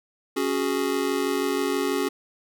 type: chord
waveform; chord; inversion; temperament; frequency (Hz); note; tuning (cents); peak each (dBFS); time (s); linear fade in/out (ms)
square; C# suspended fourth; none; just; 277.2 / 369.6 / 415.8; C#4 / F#4 / G#4; 0 / -2 / +2; -28; 0.36-2.09; 10
effects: none